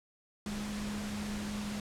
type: tone in noise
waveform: sine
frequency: 207.7 Hz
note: G#3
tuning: in tune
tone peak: -36 dBFS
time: 0.46-1.8 s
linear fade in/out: 2 ms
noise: pink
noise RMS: -42 dBFS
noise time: 0.46-1.8 s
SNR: +3 dB
effects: low-pass 9000 Hz 12 dB/octave